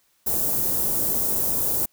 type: band-stop noise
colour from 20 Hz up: white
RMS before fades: -23 dBFS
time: 0.26-1.86 s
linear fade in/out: 10 ms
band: 550 to 12000 Hz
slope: 12 dB/octave
effects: white hiss -65 dBFS RMS until 1.92 s